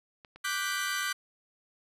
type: clicks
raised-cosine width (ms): 0.3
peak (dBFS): -33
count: 2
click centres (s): 0.248 / 0.36
type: chord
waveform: sawtooth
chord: G major seventh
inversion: second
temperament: equal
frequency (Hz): 1174.7 / 1480 / 1568 / 1975.5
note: D6 / F#6 / G6 / B6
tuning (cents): 0 / 0 / 0 / 0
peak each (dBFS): -32 / -32 / -31 / -33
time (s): 0.44-1.13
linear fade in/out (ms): 10
effects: resampled to 32000 Hz